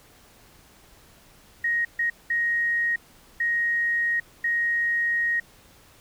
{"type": "tone bursts at uneven times", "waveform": "sine", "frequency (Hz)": 1876, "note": "A#6", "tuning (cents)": 11, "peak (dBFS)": -21, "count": 5, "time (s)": [[1.64, 1.85], [1.99, 2.1], [2.3, 2.96], [3.4, 4.2], [4.44, 5.4]], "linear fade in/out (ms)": 5, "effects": ["pink hiss -54 dBFS RMS until 6 s"]}